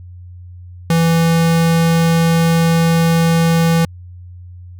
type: tone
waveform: square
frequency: 165.8 Hz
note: E3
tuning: 10 cents sharp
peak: -11 dBFS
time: 0.9-3.85 s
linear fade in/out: 2 ms
effects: added 89 Hz sine -32 dBFS peak until 4.79 s